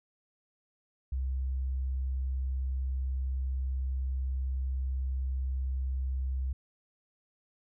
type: tone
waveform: sine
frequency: 65.41 Hz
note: C2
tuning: in tune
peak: -29 dBFS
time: 1.12-6.53 s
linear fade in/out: 5 ms
effects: none